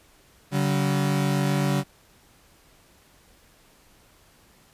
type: tone pair together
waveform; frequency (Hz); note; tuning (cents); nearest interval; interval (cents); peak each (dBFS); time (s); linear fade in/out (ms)
35% pulse; 142.41 / 190.1; C#3 / F#3; +47 / +47; perfect fourth; 500; -21 / -24; 0.51-1.84; 50
effects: pink hiss -57 dBFS RMS until 4.73 s + resampled to 32000 Hz